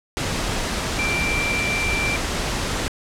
sine tone in noise, 2353 Hz, D7, 3 cents sharp, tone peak -22 dBFS, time 0.99-2.16 s, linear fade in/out 0 ms, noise pink, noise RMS -24 dBFS, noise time 0.17-2.88 s, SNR -1 dB, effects low-pass 8000 Hz 12 dB/octave

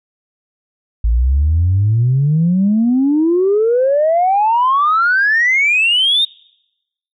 sine exponential sweep, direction up, 53.7 to 3729 Hz, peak -9 dBFS, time 1.04-6.25 s, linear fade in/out 5 ms, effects noise-tail reverb RT60 0.9 s tail -26 dB re dry + tanh soft clip ceiling -6 dBFS

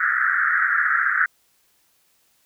pink band-pass noise, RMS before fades -20 dBFS, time 0-1.26 s, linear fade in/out 5 ms, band 1300 to 1900 Hz, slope 96 dB/octave, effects white hiss -63 dBFS RMS until 2.45 s

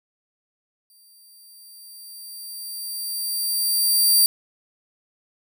10% pulse tone with exponential growth, 4703 Hz, D8, 2 cents sharp, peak -6 dBFS, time 0.9-4.26 s, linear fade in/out 1 ms, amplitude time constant 730 ms, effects none

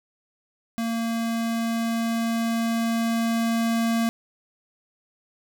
square tone with level ramp, 229.2 Hz, A#3, 29 cents flat, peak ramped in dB -25 to -21 dBFS, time 0.78-4.09 s, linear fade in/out 0 ms, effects none

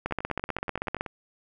two click trains, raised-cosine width 0.5 ms, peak -20 / -13 dBFS, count 11 / 16, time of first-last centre 0.11-1.062 / 0.06-1.009 s, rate 10.5 / 15.8 Hz, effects none

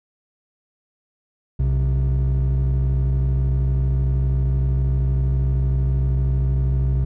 triangle tone pair together, 62.85 / 132.1 Hz, B1 / C3, +31 / +17 cents, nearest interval octave + minor second, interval 1286 cents, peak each -15 / -17 dBFS, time 1.59-7.05 s, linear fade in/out 10 ms, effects tanh soft clip ceiling -12 dBFS

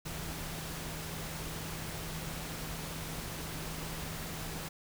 sine tone in noise, 160 Hz, D#3, 49 cents sharp, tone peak -44 dBFS, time 0.05-4.69 s, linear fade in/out 10 ms, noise pink, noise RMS -41 dBFS, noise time 0.05-4.69 s, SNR -6 dB, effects none

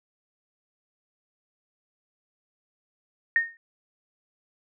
sine tone with exponential decay, 1842 Hz, A#6, 21 cents flat, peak -15 dBFS, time 3.36-3.57 s, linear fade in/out 1 ms, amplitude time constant 44 ms, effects none

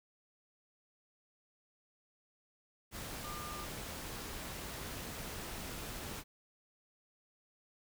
sine tone in noise, 1200 Hz, D6, 37 cents sharp, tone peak -45 dBFS, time 3.22-3.67 s, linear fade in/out 50 ms, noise pink, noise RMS -44 dBFS, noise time 2.91-6.24 s, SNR -4 dB, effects none

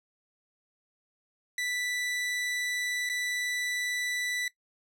sawtooth tone with dropouts, 1975.5 Hz, B6, in tune, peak -26 dBFS, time 1.58-4.48 s, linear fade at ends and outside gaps 2 ms, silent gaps 3.091-3.097 s, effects noise-tail reverb RT60 0.1 s tail -18 dB re dry + low-pass 11000 Hz 12 dB/octave

